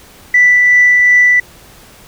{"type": "tone with tremolo", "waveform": "sine", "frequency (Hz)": 1975.5, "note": "B6", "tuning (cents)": 0, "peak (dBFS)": -3, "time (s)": [0.34, 1.4], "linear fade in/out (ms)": 5, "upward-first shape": "triangle", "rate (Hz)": 2.7, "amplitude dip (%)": 25, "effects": ["tanh soft clip ceiling 0 dBFS", "pink hiss -40 dBFS RMS until 2.07 s"]}